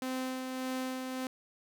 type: tone with tremolo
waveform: sawtooth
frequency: 258.5 Hz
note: C4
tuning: 21 cents flat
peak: -29 dBFS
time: 0.02-1.27 s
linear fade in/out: 2 ms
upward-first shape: sine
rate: 1.7 Hz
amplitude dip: 35%
effects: none